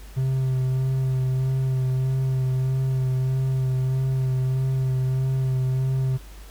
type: tone with vibrato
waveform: triangle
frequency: 130.81 Hz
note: C3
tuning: in tune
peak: -18 dBFS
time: 0.16-6.18 s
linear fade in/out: 20 ms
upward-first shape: sine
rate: 1.6 Hz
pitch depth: 19 cents each way
effects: added 50 Hz sine -40 dBFS peak until 6.5 s + pink hiss -49 dBFS RMS until 6.5 s